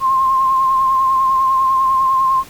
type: tone with vibrato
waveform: sine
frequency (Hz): 1059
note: C6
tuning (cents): +21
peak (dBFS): -11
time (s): 0-2.44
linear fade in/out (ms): 50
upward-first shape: sine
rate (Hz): 10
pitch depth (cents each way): 28
effects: pink hiss -39 dBFS RMS until 2.49 s